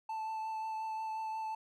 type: tone with vibrato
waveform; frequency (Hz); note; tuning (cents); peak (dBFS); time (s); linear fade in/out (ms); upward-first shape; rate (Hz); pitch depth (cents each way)
triangle; 880; A5; 0; -34; 0.09-1.55; 5; triangle; 5.6; 14
effects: none